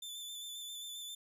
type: tone with vibrato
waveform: sawtooth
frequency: 3520 Hz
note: A7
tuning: in tune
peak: -40 dBFS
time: 0.02-1.15 s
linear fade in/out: 5 ms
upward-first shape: square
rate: 7.5 Hz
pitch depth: 22 cents each way
effects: none